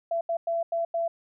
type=tone bursts at uneven times; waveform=sine; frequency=672 Hz; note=E5; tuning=33 cents sharp; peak=-24 dBFS; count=5; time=0.11-0.21 / 0.29-0.37 / 0.47-0.63 / 0.72-0.85 / 0.94-1.08 s; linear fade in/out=5 ms; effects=none